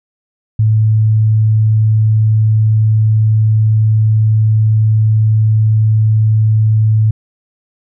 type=tone; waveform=sine; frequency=109 Hz; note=A2; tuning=16 cents flat; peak=-7 dBFS; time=0.59-7.11 s; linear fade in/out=5 ms; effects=none